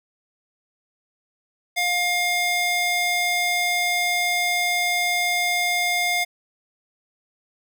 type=tone with high-pass filter; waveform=square; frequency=709 Hz; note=F5; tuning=26 cents sharp; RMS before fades=-22 dBFS; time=1.76-6.25 s; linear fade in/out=20 ms; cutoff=1400 Hz; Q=1.8; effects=none